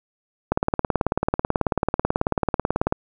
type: click train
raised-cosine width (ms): 1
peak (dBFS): -5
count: 45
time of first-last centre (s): 0.52-2.924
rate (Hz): 18.3
effects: none